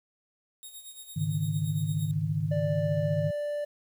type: tone with tremolo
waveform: 5% pulse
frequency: 3729 Hz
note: A#7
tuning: in tune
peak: -33 dBFS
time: 0.63-2.11 s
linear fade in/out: 0 ms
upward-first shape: sine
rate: 8.8 Hz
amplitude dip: 65%
type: chord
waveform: sine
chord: Ab suspended fourth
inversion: none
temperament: equal with one note detuned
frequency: 103.83 / 140.77 / 155.56 Hz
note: Ab2 / Db3 / Eb3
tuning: 0 / +27 / 0 cents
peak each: -32 / -33 / -28 dBFS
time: 1.16-3.31 s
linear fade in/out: 10 ms
type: tone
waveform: triangle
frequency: 587.3 Hz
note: D5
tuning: in tune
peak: -27 dBFS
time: 2.51-3.65 s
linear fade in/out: 10 ms
effects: 10-bit